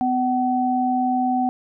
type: tone pair together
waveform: sine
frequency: 252.3 / 756 Hz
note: B3 / F#5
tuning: +37 / +37 cents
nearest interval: octave + perfect fifth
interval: 1900 cents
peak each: -21 / -20 dBFS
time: 0.01-1.49 s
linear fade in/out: 0 ms
effects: none